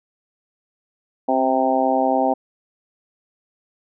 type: harmonic tone with a mistuned harmonic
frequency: 130.81 Hz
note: C3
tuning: in tune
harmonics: 2 / 3 / 4 / 5 / 6 / 7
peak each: -22 / -29 / -23 / -22 / -20 / -27 dBFS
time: 1.28-2.34 s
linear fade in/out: 10 ms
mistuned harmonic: 2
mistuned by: +24 cents
effects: none